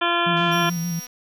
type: harmonic tone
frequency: 344 Hz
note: F4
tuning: 26 cents flat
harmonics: 1 / 2 / 3 / 4 / 5 / 7 / 8 / 9 / 10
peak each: -27 / -26 / -24 / -25 / -27 / -29 / -35 / -28 / -31 dBFS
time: 0.01-0.7 s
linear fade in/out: 10 ms
type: tone with vibrato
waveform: sine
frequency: 169.5 Hz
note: E3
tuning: 49 cents sharp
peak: -23 dBFS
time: 0.26-1 s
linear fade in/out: 10 ms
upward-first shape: square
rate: 6.9 Hz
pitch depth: 43 cents each way
type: click train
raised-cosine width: 0.2 ms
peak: -27 dBFS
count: 174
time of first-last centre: 0.37-1.068 s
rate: 248 Hz
type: tone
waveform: sawtooth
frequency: 5660 Hz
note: F8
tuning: 22 cents sharp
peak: -31 dBFS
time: 0.51-1.07 s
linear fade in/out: 20 ms
effects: none